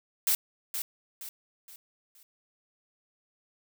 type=noise with echo; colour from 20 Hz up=blue; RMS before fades=-25 dBFS; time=0.27-0.35 s; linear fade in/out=2 ms; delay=470 ms; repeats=4; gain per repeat=-8 dB; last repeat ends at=2.23 s; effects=none